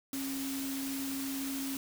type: tone in noise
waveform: sine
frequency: 271.4 Hz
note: C#4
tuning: 36 cents flat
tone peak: -35 dBFS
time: 0.13-1.77 s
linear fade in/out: 2 ms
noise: white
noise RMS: -41 dBFS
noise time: 0.13-1.77 s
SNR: +3 dB
effects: none